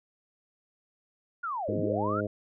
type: linear two-way sweep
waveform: sine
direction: down then up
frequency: 1454 to 140.1 to 1454 Hz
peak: -30 dBFS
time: 1.43-2.21 s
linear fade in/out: 10 ms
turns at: 1.79 s
type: harmonic tone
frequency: 103.83 Hz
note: G#2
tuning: in tune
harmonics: 1 / 2 / 3 / 4 / 5 / 6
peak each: -35 / -35 / -35 / -35 / -35 / -35 dBFS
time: 1.68-2.27 s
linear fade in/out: 5 ms
effects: none